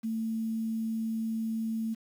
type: tone with quantisation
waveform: sine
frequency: 223.5 Hz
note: A3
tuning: 27 cents sharp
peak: -29 dBFS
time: 0.03-1.95 s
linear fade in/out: 20 ms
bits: 9
effects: none